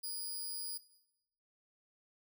10% pulse tone, 4903 Hz, D#8, 26 cents flat, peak -32 dBFS, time 0.03-0.78 s, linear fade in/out 10 ms, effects noise-tail reverb RT60 0.8 s tail -17 dB re dry

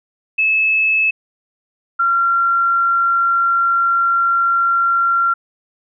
sine tone pair in turn, 2600 / 1373.6 Hz, E7 / F6, -24 / -29 cents, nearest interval major seventh, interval 1105 cents, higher first, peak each -12 dBFS, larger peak neither, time 0.38-1.11 / 1.99-5.34 s, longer second, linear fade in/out 10 ms, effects none

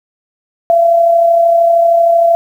sine tone with amplitude modulation, 677 Hz, E5, 46 cents sharp, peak -4 dBFS, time 0.7-2.35 s, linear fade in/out 0 ms, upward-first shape sine, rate 33 Hz, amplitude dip 40%, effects 7-bit

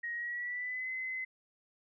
sine tone with pitch glide, 1883 to 2042 Hz, A#6 to C7, +17 to -43 cents, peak -35 dBFS, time 0.03-1.25 s, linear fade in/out 10 ms, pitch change +140 cents, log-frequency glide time 0.14-0.9 s, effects none

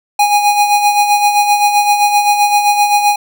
square tone with tremolo, 824 Hz, G#5, 14 cents flat, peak -7 dBFS, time 0.19-3.16 s, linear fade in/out 5 ms, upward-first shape sine, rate 7.7 Hz, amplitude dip 55%, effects none

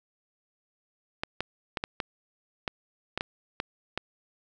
clicks, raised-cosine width 0.3 ms, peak -13 dBFS, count 10, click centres 1.235 / 1.406 / 1.772 / 1.839 / 2.002 / 2.678 / 3.176 / 3.209 / 3.601 / 3.976 s, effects none

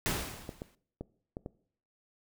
pink noise with exponential decay, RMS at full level -29 dBFS, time 0.06-0.75 s, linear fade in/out 0 ms, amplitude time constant 150 ms
clicks, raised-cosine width 2 ms, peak -25 dBFS, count 5, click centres 0.492 / 0.619 / 1.01 / 1.369 / 1.461 s
effects noise-tail reverb RT60 0.6 s tail -21 dB re dry

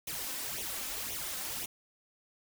white noise with flanger, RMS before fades -38 dBFS, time 0.07-1.66 s, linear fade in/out 5 ms, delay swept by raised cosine 0.31 to 3.91 ms, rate 1.9 Hz, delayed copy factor +0.75, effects none

